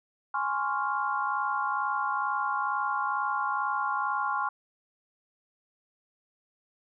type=chord; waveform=sine; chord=Db major seventh; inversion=second; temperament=equal; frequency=830.6 / 1046.5 / 1108.7 / 1396.9 Hz; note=Ab5 / C6 / Db6 / F6; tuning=0 / 0 / 0 / 0 cents; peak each=-32 dBFS; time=0.34-4.49 s; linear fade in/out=5 ms; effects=none